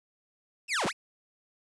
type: linear two-way sweep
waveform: sawtooth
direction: down then up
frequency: 2794 to 125.3 to 2794 Hz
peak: -23 dBFS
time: 0.68-0.93 s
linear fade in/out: 50 ms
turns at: 0.86 s
effects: resampled to 22050 Hz + 10-bit